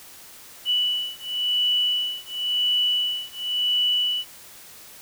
sine beating tone pair, 2960 / 2960.94 Hz, F#7 / F#7, 0 / +1 cents, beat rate 0.94 Hz, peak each -24 dBFS, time 0.65-4.25 s, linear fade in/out 50 ms, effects white hiss -45 dBFS RMS until 5.01 s

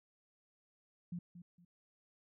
sine tone with echo, 174.61 Hz, F3, in tune, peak -39 dBFS, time 1.12-1.19 s, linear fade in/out 5 ms, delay 230 ms, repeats 2, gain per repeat -11 dB, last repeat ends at 1.65 s, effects none

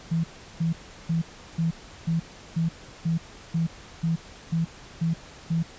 sine tone bursts, 164.81 Hz, E3, in tune, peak -21 dBFS, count 12, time 0.11-5.63 s, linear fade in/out 10 ms, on 130 ms, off 360 ms, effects pink hiss -46 dBFS RMS until 5.78 s + resampled to 16000 Hz

